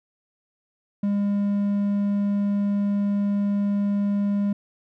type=tone; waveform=triangle; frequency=202.4 Hz; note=G#3; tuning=44 cents flat; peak=-18 dBFS; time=1.03-4.53 s; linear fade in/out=5 ms; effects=none